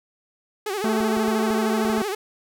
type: tone with vibrato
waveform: sawtooth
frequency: 400.3 Hz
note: G4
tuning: 36 cents sharp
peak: -21 dBFS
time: 0.66-2.15 s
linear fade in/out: 5 ms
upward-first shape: sine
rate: 13 Hz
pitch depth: 130 cents each way
type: harmonic tone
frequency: 220 Hz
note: A3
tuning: in tune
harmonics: 1 / 2 / 3 / 4 / 5 / 6 / 7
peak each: -22 / -28 / -32 / -34 / -36 / -38 / -39 dBFS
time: 0.84-2.02 s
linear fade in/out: 2 ms
type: clicks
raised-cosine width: 3 ms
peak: -27 dBFS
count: 7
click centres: 1.006 / 1.171 / 1.282 / 1.506 / 1.852 / 1.901 / 1.98 s
effects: none